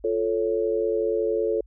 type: chord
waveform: sine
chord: F augmented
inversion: none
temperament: equal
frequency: 349.2 / 440 / 554.4 Hz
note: F4 / A4 / C#5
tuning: 0 / 0 / 0 cents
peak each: -28 / -23 / -28 dBFS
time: 0.04-1.61 s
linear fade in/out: 5 ms
effects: added 50 Hz sine -48 dBFS peak until 1.66 s